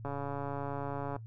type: click train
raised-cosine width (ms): 1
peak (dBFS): -24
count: 158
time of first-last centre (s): 0.05-1.163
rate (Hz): 141
effects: noise-tail reverb RT60 0.1 s tail -17 dB re dry + added 112 Hz sine -43 dBFS peak until 1.26 s